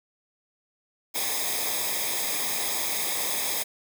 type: noise with comb filter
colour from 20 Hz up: white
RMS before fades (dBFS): -28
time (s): 1.14-3.64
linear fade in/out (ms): 20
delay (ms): 0.69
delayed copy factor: -0.8
effects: none